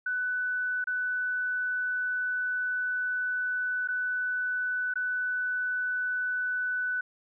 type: tone with dropouts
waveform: sine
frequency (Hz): 1494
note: F#6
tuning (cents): +16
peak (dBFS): -27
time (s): 0.06-7.01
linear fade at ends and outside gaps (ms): 5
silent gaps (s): 0.842-0.871 / 3.876-3.885 / 4.939-4.956
effects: none